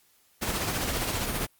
pink noise with tremolo, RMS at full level -28 dBFS, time 0.41-1.47 s, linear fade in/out 20 ms, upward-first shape sine, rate 15 Hz, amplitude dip 40%, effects white hiss -64 dBFS RMS until 1.59 s + Opus 48 kbps

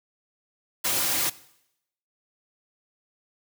white noise with comb filter, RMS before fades -25 dBFS, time 0.84-1.3 s, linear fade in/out 10 ms, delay 4.6 ms, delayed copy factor -0.55, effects noise-tail reverb RT60 0.8 s tail -19 dB re dry + high-pass 100 Hz 12 dB/octave

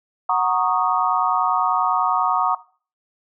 sine chord, D# minor seventh, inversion first, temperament equal with one note detuned, 740 / 932.3 / 1108.7 / 1238.8 Hz, F#5 / A#5 / C#6 / D#6, 0 / 0 / 0 / -8 cents, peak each -22 dBFS, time 0.29-2.55 s, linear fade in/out 5 ms, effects noise-tail reverb RT60 0.4 s tail -18 dB re dry

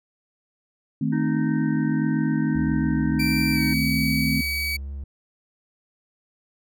sine chord, A diminished, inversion second, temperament equal, 155.56 / 220 / 261.6 Hz, Eb3 / A3 / C4, 0 / 0 / 0 cents, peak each -25 / -25 / -25 dBFS, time 1.01-4.41 s, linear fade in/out 5 ms
harmonic tone, 309 Hz, D#4, 12 cents flat, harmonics 1 / 3 / 5 / 6, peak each -26 / -42 / -37 / -42 dBFS, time 1.12-3.74 s, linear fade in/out 10 ms
triangle tone with vibrato, 69.1 Hz, C#2, 5 cents flat, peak -28 dBFS, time 2.55-5.04 s, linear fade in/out 5 ms, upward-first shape triangle, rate 3.9 Hz, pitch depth 25 cents each way
30% pulse tone with pitch glide, 2341 to 2272 Hz, D7 to C#7, -6 to +42 cents, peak -22 dBFS, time 3.19-4.77 s, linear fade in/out 10 ms, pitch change -52 cents, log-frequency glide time 3.52-3.62 s
effects none

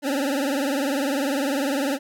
25% pulse tone with vibrato, 276.8 Hz, C#4, 2 cents flat, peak -18 dBFS, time 0.02-1.99 s, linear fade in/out 50 ms, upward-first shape triangle, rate 20 Hz, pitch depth 150 cents each way, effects none

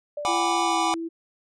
sine tone with exponential decay, 587.3 Hz, D5, in tune, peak -27 dBFS, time 0.17-0.86 s, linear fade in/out 5 ms, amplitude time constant 150 ms
square chord, G# half-diminished seventh, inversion third, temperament equal with one note detuned, 740 / 812.6 / 987.8 / 1174.7 Hz, F#5 / G#5 / B5 / D6, 0 / -38 / 0 / 0 cents, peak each -28 dBFS, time 0.25-0.94 s, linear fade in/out 0 ms
sine tone with pitch glide, 340 to 330.9 Hz, F4 to E4, -46 to +7 cents, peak -28 dBFS, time 0.27-1.09 s, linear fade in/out 20 ms, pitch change -47 cents, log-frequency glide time 0.63-0.77 s
effects resampled to 22050 Hz

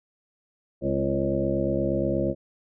harmonic tone with a mistuned harmonic, 68.5 Hz, C#2, 20 cents flat, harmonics 1 / 2 / 3 / 4 / 5 / 7 / 8 / 9, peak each -34 / -31 / -30 / -33 / -28 / -34 / -28 / -33 dBFS, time 0.81-2.35 s, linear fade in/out 50 ms, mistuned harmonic 4, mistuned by -47 cents, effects none

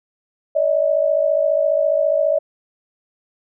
sine tone pair together, 576 / 630.7 Hz, D5 / D#5, -34 / +23 cents, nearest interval major second, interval 157 cents, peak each -17 dBFS, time 0.55-2.39 s, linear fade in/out 10 ms, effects none

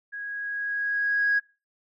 sine tone with level ramp, 1652 Hz, G#6, 10 cents flat, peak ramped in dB -33 to -18 dBFS, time 0.12-1.4 s, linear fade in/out 20 ms, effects noise-tail reverb RT60 0.3 s tail -20 dB re dry + tanh soft clip ceiling -15 dBFS

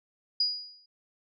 sine tone with exponential decay, 4900 Hz, D#8, 27 cents flat, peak -21 dBFS, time 0.4-0.86 s, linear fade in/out 5 ms, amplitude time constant 100 ms, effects none

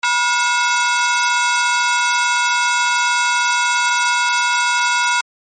sawtooth ring-modulated tone, 1200 Hz, D6, 37 cents sharp, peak -7 dBFS, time 0.03-5.21 s, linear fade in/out 5 ms, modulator 231 Hz, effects MP3 32 kbps

